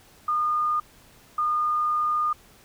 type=tone pair in turn; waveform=sine; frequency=1219 / 1219 Hz; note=D#6 / D#6; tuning=-36 / -36 cents; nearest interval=unison; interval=0 cents; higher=neither; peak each=-21 dBFS; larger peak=neither; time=0.28-0.8 / 1.38-2.33 s; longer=second; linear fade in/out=5 ms; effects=pink hiss -54 dBFS RMS until 2.64 s